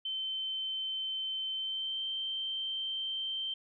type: tone with pitch glide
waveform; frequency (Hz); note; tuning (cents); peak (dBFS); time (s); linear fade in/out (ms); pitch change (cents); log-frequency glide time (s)
sine; 3087 to 3125; G7 to G7; -27 to -6; -33; 0.05-3.54; 5; +21; 1.54-2.02
effects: none